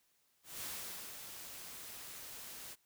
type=noise with ADSR envelope; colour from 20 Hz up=white; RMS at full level=-43 dBFS; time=0.43-2.76 s; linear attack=190 ms; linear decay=530 ms; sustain=-6 dB; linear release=33 ms; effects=white hiss -75 dBFS RMS until 2.85 s